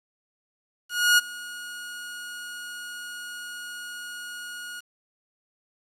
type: tone with ADSR envelope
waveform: sawtooth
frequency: 1443 Hz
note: F#6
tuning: 44 cents flat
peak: -11 dBFS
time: 0.89-4.81 s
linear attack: 290 ms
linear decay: 21 ms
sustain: -21 dB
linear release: 20 ms
effects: resampled to 32000 Hz + 8-bit